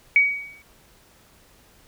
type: tone with exponential decay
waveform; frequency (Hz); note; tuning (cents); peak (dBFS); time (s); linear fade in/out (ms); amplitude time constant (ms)
sine; 2259; C#7; +32; -10; 0.16-0.62; 1; 100
effects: pink hiss -55 dBFS RMS until 1.87 s